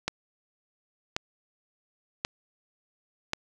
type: click train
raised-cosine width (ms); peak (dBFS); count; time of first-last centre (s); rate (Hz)
0.2; -10; 4; 0.08-3.334; 0.922
effects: none